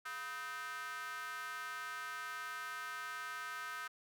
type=tone with high-pass filter; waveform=square; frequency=140.6 Hz; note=C#3; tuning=25 cents sharp; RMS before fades=-44 dBFS; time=0.05-3.88 s; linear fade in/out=10 ms; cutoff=1400 Hz; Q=5.6; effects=none